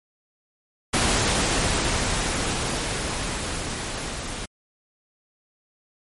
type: noise with level ramp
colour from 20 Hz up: pink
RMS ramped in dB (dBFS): -20 to -32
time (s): 0.93-4.46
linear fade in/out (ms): 10
effects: MP3 48 kbps